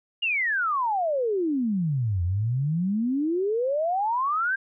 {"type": "exponential two-way sweep", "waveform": "sine", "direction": "down then up", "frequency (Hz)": [2892, 84.5, 1619], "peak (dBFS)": -22, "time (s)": [0.22, 4.56], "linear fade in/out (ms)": 10, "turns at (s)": 2.23, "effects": []}